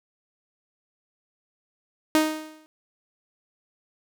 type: tone with exponential decay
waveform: sawtooth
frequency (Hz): 311.1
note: D#4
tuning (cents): 0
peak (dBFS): -11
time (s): 2.15-2.66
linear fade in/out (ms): 0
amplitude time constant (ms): 110
effects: none